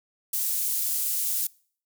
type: high-pass noise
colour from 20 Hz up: pink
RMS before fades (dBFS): -27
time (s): 0.33-1.47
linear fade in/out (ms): 5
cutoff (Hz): 11000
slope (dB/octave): 12
effects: noise-tail reverb RT60 0.5 s tail -24 dB re dry